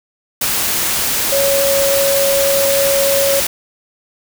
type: tone in noise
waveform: sine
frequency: 554.4 Hz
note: C#5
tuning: in tune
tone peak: -13 dBFS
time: 1.32-3.4 s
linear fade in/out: 5 ms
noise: white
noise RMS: -17 dBFS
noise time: 0.41-3.47 s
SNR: +1 dB
effects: none